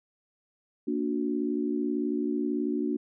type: chord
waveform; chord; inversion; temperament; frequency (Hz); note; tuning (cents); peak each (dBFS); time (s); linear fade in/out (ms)
sine; Bb augmented; none; just; 233.1 / 291.4 / 364.2; Bb3 / D4 / F#4; 0 / -13 / -27; -31 / -29 / -32; 0.87-2.97; 10
effects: none